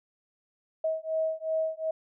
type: beating tone pair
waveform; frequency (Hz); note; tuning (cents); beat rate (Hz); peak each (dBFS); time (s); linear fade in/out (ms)
sine; 637 / 639.7; D#5 / D#5; +41 / +48; 2.7; -30 / -30; 0.84-1.91; 5
effects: none